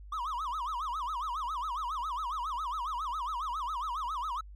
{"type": "tone with vibrato", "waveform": "triangle", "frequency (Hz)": 1108.7, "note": "C#6", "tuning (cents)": 0, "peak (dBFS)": -30, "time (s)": [0.12, 4.41], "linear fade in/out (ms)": 5, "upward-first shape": "sine", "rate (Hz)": 7.3, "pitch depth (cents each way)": 280, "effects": ["added 50 Hz sine -45 dBFS peak until 4.55 s", "MP3 96 kbps"]}